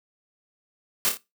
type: noise with echo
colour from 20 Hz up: white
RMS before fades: -22 dBFS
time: 1.05-1.09 s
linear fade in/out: 0 ms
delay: 27 ms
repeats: 3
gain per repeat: -6 dB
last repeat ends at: 1.171 s
effects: noise-tail reverb RT60 0.2 s tail -17 dB re dry + high-pass 150 Hz 12 dB/octave